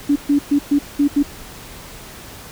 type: tone bursts at uneven times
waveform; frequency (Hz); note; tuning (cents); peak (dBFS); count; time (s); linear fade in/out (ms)
sine; 286.7; D4; -42; -11; 6; 0.09-0.16 / 0.29-0.39 / 0.51-0.59 / 0.71-0.79 / 0.99-1.08 / 1.16-1.23; 10
effects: pink hiss -37 dBFS RMS until 2.51 s